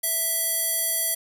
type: tone with band-pass filter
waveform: square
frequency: 659.3 Hz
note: E5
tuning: in tune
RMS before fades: -25 dBFS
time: 0.03-1.15 s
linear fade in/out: 10 ms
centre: 12000 Hz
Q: 2.5
effects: none